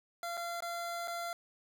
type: tone with dropouts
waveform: 25% pulse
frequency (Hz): 687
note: F5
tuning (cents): -29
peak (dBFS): -33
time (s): 0.23-1.33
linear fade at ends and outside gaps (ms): 1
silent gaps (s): 0.371-0.375 / 0.605-0.623 / 1.075-1.08
effects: none